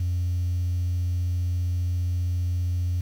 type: tone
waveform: sine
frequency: 88.5 Hz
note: F2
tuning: 23 cents sharp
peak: -21 dBFS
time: 0-3.01 s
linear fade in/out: 5 ms
effects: tanh soft clip ceiling -19 dBFS + 8-bit